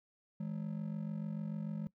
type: ring-modulated tone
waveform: triangle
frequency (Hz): 185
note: F#3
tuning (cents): 0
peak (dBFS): -32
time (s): 0.4-1.87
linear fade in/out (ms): 0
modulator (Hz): 23.4
effects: noise-tail reverb RT60 0.1 s tail -19 dB re dry